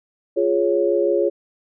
sine chord, Db major, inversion first, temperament equal, 349.2 / 415.3 / 554.4 Hz, F4 / Ab4 / Db5, 0 / 0 / 0 cents, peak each -20 dBFS, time 0.36-1.3 s, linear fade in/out 20 ms, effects none

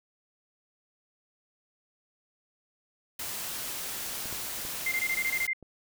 white noise, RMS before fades -36 dBFS, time 3.19-5.47 s, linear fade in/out 5 ms
clicks, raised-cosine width 2 ms, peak -29 / -29 / -31 / -35 dBFS, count 4, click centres 4.257 / 4.327 / 4.651 / 5.627 s
sine tone bursts, 2093 Hz, C7, in tune, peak -26 dBFS, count 9, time 4.86-5.533 s, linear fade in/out 5 ms, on 57 ms, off 20 ms
effects none

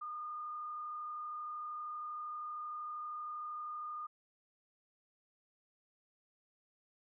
sine tone with frequency modulation, 1218 Hz, D#6, 37 cents flat, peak -40 dBFS, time 0.01-4.07 s, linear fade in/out 10 ms, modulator 32.8 Hz, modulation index 0.5, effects none

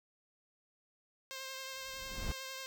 5% pulse tone with vibrato, 529 Hz, C5, 19 cents sharp, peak -31 dBFS, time 1.31-2.66 s, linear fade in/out 0 ms, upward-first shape sine, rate 11 Hz, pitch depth 17 cents each way
brown noise with exponential growth, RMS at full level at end -35 dBFS, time 1.72-2.32 s, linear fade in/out 2 ms, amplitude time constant 130 ms
effects none

